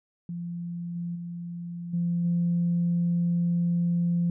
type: tone with level steps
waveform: sine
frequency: 172.4 Hz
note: F3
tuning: 22 cents flat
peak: -31 / -29 / -33 / -23 / -21 dBFS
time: 0.29-4.3 s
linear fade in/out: 2 ms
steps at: 0.95 / 1.15 / 1.93 / 2.24 s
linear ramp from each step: 10 ms
effects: tanh soft clip ceiling -17 dBFS